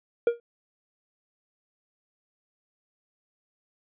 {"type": "tone with exponential decay", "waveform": "triangle", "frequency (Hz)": 471.5, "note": "A#4", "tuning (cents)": 20, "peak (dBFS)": -13, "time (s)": [0.27, 0.4], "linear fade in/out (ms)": 2, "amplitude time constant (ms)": 27, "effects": ["resampled to 8000 Hz"]}